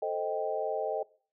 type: chord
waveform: sine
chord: A half-diminished seventh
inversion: none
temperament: equal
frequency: 440 / 523.3 / 622.3 / 784 Hz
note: A4 / C5 / Eb5 / G5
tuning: 0 / 0 / 0 / 0 cents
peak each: -34 / -37 / -33 / -36 dBFS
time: 0.02-1.03 s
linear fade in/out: 5 ms
effects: noise-tail reverb RT60 0.4 s tail -20 dB re dry